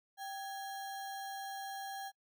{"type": "tone with sample-and-hold", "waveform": "sine", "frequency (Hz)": 783, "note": "G5", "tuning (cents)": -2, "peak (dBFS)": -40, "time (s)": [0.17, 2.12], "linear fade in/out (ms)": 50, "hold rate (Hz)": 2450, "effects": ["noise-tail reverb RT60 0.1 s tail -24 dB re dry"]}